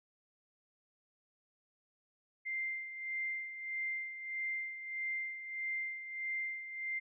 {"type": "tone with tremolo", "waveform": "sine", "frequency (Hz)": 2093, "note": "C7", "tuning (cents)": 0, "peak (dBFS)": -34, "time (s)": [2.45, 7], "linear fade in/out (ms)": 20, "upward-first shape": "sine", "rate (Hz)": 1.6, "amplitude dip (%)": 65, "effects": []}